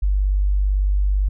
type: tone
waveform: sine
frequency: 48.98 Hz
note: G1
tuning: 1 cent flat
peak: -15 dBFS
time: 0.02-1.29 s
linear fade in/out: 10 ms
effects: none